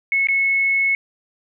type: tone with dropouts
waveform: sine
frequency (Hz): 2193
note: C#7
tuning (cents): -19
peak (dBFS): -15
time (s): 0.12-0.95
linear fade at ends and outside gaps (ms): 1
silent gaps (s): 0.271-0.286
effects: none